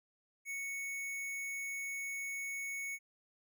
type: tone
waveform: square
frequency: 2217 Hz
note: C#7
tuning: in tune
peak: -39 dBFS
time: 0.45-2.99 s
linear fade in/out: 50 ms
effects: none